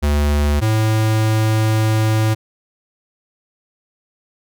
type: tone pair in turn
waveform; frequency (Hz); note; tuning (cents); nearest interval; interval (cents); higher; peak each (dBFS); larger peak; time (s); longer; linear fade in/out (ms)
square; 73.2 / 109.47; D2 / A2; -5 / -8; perfect fifth; 697; second; -14; neither; 0.02-0.61 / 0.61-2.35; second; 20
effects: none